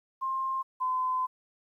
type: tone pair in turn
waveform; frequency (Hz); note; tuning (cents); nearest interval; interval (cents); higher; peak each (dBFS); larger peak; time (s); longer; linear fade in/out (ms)
sine; 1059 / 1022.5; C6 / C6; +21 / -40; minor second; 61; first; -28 / -26; second; 0.21-0.63 / 0.8-1.27; second; 20
effects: 11-bit